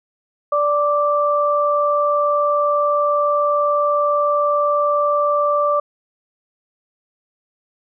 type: tone pair together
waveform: sine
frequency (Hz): 584.8 / 1173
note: D5 / D6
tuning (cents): -7 / -2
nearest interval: octave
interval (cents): 1205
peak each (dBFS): -17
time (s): 0.52-5.8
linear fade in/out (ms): 5
effects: none